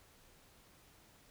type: silence
effects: pink hiss -64 dBFS RMS until 1.3 s